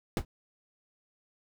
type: noise with exponential decay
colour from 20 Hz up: brown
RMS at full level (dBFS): -19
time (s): 0.17-0.25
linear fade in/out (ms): 1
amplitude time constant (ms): 17
effects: none